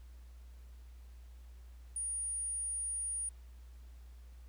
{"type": "tone", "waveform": "sine", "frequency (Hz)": 9550, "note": "D9", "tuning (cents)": 28, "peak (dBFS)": -35, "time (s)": [1.96, 3.29], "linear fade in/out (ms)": 2, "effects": ["added 60 Hz sine -50 dBFS peak until 4.48 s", "pink hiss -69 dBFS RMS until 4.48 s"]}